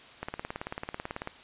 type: click train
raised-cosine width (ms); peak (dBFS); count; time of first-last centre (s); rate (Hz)
0.5; -19; 20; 0.23-1.274; 18.2
effects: white hiss -51 dBFS RMS until 1.43 s + resampled to 8000 Hz